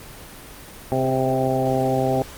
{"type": "harmonic tone with a mistuned harmonic", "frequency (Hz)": 130.9, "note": "C3", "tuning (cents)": 1, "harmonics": [1, 2, 3, 4, 5, 6], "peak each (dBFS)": [-25, -25, -25, -25, -25, -25], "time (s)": [0.92, 2.22], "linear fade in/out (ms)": 0, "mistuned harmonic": 3, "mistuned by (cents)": 16, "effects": ["pink hiss -40 dBFS RMS until 2.37 s", "Opus 24 kbps"]}